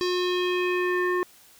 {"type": "tone with low-pass filter sweep", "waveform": "square", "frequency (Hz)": 360, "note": "F#4", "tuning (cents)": -47, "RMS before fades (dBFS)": -25, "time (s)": [0.01, 1.23], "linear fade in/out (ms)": 0, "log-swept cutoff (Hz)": [4900, 1500], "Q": 3.2, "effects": ["white hiss -54 dBFS RMS until 1.59 s"]}